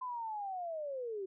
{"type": "linear sweep", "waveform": "sine", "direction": "down", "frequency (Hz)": [1028, 370.6], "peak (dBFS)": -37, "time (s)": [0.01, 1.26], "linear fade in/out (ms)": 10, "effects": []}